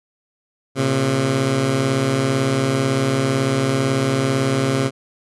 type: beating tone pair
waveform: 15% pulse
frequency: 116.54 / 134.54 Hz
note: A#2 / C3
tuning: 0 / +49 cents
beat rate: 18 Hz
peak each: -18 / -11 dBFS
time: 0.75-4.91 s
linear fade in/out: 50 ms
effects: resampled to 24000 Hz